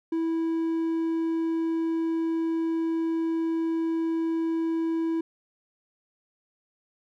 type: tone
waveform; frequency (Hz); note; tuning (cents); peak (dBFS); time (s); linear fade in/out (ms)
triangle; 327.7; E4; -10; -22; 0.12-5.21; 5
effects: none